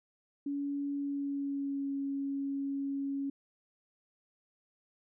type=tone with pitch glide; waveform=sine; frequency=283.1 to 277 Hz; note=C#4 to C#4; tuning=+37 to -1 cents; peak=-32 dBFS; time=0.46-3.3 s; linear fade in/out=5 ms; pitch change=-38 cents; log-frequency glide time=0.94-1.92 s; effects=none